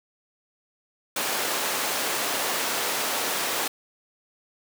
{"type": "high-pass noise", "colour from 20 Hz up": "pink", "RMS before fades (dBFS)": -27, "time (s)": [1.16, 3.68], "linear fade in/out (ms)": 5, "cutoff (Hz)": 450, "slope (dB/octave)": 12, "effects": []}